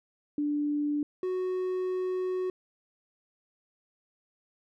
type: tone pair in turn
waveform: sine / triangle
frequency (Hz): 293.7 / 369.1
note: D4 / F#4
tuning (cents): 0 / -4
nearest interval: major third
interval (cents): 396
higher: second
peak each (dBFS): -26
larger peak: neither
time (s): 0.38-1.03 / 1.23-2.5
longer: second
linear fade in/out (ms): 2
effects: none